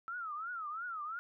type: tone with vibrato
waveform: sine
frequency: 1313 Hz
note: E6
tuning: 7 cents flat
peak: -38 dBFS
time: 0.08-1.19 s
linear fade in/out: 0 ms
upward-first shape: triangle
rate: 2.9 Hz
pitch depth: 210 cents each way
effects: none